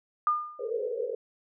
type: tone with exponential decay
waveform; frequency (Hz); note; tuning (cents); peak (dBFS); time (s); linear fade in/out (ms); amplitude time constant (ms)
sine; 1211; D#6; -47; -19; 0.27-0.7; 1; 93
type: band-pass noise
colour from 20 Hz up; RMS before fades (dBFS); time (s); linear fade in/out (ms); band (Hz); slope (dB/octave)
white; -32; 0.59-1.15; 5; 430 to 510; 96
effects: none